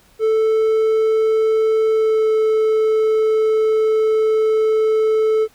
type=tone with pitch glide; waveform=triangle; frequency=440 to 437 Hz; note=A4 to A4; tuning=0 to -12 cents; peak=-11 dBFS; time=0.19-5.48 s; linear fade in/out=50 ms; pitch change=-12 cents; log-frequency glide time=1.91-2.3 s; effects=pink hiss -53 dBFS RMS until 5.54 s